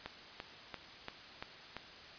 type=click train; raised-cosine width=0.3 ms; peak=-25 dBFS; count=6; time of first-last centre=0.06-1.766 s; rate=2.93 Hz; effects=white hiss -52 dBFS RMS until 2.18 s + resampled to 11025 Hz